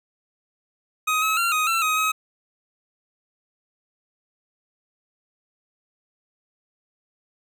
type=tone with pitch steps; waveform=25% pulse; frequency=1255 / 1286 / 1377 / 1251 / 1344 / 1258 / 1272 Hz; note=D#6 / E6 / F6 / D#6 / E6 / D#6 / D#6; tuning=+15 / -43 / -25 / +9 / +33 / +19 / +38 cents; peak=-16 dBFS; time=1.07-2.12 s; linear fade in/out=10 ms; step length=150 ms; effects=none